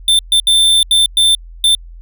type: tone bursts at uneven times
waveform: square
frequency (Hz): 3559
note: A7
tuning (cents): +19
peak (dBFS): -8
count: 6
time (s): 0.08-0.19 / 0.32-0.4 / 0.47-0.83 / 0.91-1.06 / 1.17-1.35 / 1.64-1.75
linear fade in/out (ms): 2
effects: added 42 Hz sine -31 dBFS peak until 2.01 s